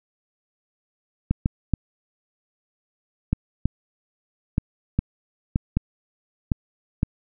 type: clicks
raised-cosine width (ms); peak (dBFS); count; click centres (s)
5; -7; 11; 1.31 / 1.459 / 1.737 / 3.33 / 3.656 / 4.581 / 4.99 / 5.559 / 5.77 / 6.518 / 7.031
effects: none